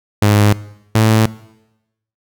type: tone pair in turn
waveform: sawtooth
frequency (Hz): 103.83 / 110.16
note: G#2 / A2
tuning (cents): 0 / +3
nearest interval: minor second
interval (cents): 103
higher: second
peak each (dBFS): -5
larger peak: neither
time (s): 0.22-0.53 / 0.95-1.26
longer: neither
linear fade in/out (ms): 5
effects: noise-tail reverb RT60 0.9 s tail -20 dB re dry